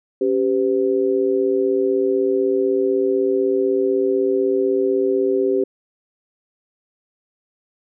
sine tone with amplitude modulation, 392 Hz, G4, in tune, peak -11 dBFS, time 0.21-5.64 s, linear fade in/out 5 ms, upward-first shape sine, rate 116 Hz, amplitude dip 95%, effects none

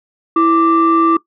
sine tone pair together, 329.6 / 1174.7 Hz, E4 / D6, 0 / 0 cents, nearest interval octave + minor seventh, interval 2200 cents, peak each -10 dBFS, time 0.36-1.17 s, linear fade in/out 5 ms, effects noise-tail reverb RT60 0.1 s tail -18 dB re dry + tanh soft clip ceiling -4 dBFS

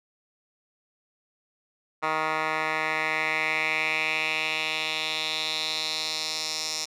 10% pulse tone with band-pass filter sweep, 156.8 Hz, D#3, 14 cents sharp, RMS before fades -28 dBFS, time 2.02-6.86 s, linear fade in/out 20 ms, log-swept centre 1400 to 5500 Hz, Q 3.1, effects none

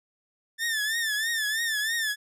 sawtooth tone with vibrato, 1772 Hz, A6, 12 cents sharp, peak -22 dBFS, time 0.58-2.16 s, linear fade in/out 50 ms, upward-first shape triangle, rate 3.1 Hz, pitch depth 110 cents each way, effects resampled to 32000 Hz

